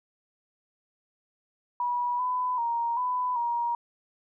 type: tone with pitch steps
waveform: sine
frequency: 972 / 1001 / 936 / 998 / 946 Hz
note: B5 / B5 / A#5 / B5 / A#5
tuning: -28 / +23 / +7 / +18 / +25 cents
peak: -25 dBFS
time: 1.8-3.75 s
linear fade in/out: 2 ms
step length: 390 ms
effects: none